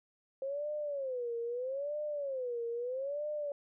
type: tone with vibrato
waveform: sine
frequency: 529 Hz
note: C5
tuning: 19 cents sharp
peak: -34 dBFS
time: 0.42-3.52 s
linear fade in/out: 2 ms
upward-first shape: sine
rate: 0.78 Hz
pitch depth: 220 cents each way
effects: none